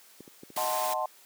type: clicks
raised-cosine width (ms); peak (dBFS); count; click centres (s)
3; -26 / -30 / -26 / -29 / -26 / -36; 6; 0.206 / 0.278 / 0.434 / 0.503 / 0.567 / 0.601
type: noise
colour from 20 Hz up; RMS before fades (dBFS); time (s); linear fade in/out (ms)
white; -35; 0.56-0.94; 5
type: chord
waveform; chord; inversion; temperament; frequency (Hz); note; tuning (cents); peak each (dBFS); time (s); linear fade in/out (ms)
sine; D# diminished seventh; none; equal; 622.3 / 740 / 880 / 1046.5; D#5 / F#5 / A5 / C6; 0 / 0 / 0 / 0; -33; 0.57-1.06; 5
effects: white hiss -56 dBFS RMS until 1.25 s + high-pass 300 Hz 12 dB/octave